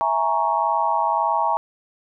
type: chord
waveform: sine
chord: A# half-diminished seventh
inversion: second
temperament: equal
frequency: 659.3 / 830.6 / 932.3 / 1108.7 Hz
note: E5 / G#5 / A#5 / C#6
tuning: 0 / 0 / 0 / 0 cents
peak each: -26 / -23 / -21 / -25 dBFS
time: 0.01-1.57 s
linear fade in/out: 0 ms
effects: none